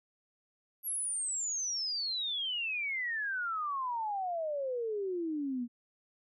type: exponential sweep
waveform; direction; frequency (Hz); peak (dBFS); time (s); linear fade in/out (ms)
sine; down; 11680 to 233.1; -32; 0.83-5.68; 50
effects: none